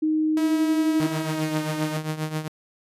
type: tone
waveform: sine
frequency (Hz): 311.1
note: D#4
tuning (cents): 0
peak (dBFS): -19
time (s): 0.02-1.07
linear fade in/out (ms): 10
type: tone with pitch glide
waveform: sawtooth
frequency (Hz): 322.5 to 307.2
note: E4 to D#4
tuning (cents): -38 to -22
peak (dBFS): -24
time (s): 0.37-1.97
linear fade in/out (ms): 2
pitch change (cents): -84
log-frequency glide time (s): 1.14-1.59
type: tone with tremolo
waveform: sawtooth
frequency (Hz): 155.56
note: D#3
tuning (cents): 0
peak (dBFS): -19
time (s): 1-2.48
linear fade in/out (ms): 0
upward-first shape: triangle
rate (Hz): 7.5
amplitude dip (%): 80
effects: resampled to 32000 Hz